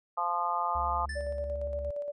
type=harmonic tone; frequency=174.2 Hz; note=F3; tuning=4 cents flat; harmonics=3 / 4 / 5 / 6 / 7; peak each=-44 / -35 / -32 / -34 / -32 dBFS; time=0.17-1.06 s; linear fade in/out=10 ms
type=tone with vibrato; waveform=triangle; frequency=70.4 Hz; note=C#2; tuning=27 cents sharp; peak=-34 dBFS; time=0.75-1.91 s; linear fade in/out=5 ms; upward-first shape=sine; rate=11 Hz; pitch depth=42 cents each way
type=tone with exponential decay; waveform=square; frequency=1760 Hz; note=A6; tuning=in tune; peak=-35 dBFS; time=1.09-1.54 s; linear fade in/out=5 ms; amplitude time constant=96 ms
type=tone with tremolo; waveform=sine; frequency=580 Hz; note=D5; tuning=22 cents flat; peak=-31 dBFS; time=1.15-2.12 s; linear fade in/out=20 ms; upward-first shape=square; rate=8.6 Hz; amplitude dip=35%
effects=resampled to 24000 Hz